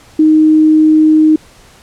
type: tone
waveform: sine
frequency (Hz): 311.1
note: D#4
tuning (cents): 0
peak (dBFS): -4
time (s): 0.19-1.36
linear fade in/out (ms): 5
effects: pink hiss -42 dBFS RMS until 1.82 s + low-pass 10000 Hz 12 dB/octave